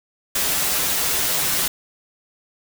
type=noise with comb filter; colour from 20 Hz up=white; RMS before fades=-21 dBFS; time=0.35-1.68 s; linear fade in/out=5 ms; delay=9 ms; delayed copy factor=-0.8; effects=none